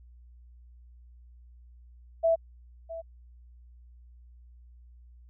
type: tone with echo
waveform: sine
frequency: 659.3 Hz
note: E5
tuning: in tune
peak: -20 dBFS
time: 2.23-2.36 s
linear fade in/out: 20 ms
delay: 660 ms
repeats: 1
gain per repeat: -15 dB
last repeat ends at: 3.02 s
effects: added 60 Hz sine -50 dBFS peak until 5.29 s